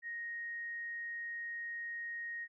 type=tone; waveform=sine; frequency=1870 Hz; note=A#6; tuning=5 cents sharp; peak=-39 dBFS; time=0.02-2.48 s; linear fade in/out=50 ms; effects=none